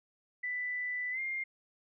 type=tone with pitch glide; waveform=sine; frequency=1986 to 2116 Hz; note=B6 to C7; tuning=+9 to +19 cents; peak=-33 dBFS; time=0.43-1.44 s; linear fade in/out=10 ms; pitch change=+110 cents; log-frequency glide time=1.11-1.2 s; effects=none